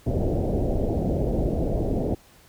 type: low-pass noise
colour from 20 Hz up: pink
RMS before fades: -24 dBFS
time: 0.06-2.15 s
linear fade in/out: 10 ms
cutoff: 680 Hz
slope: 48 dB/octave
effects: pink hiss -54 dBFS RMS until 2.48 s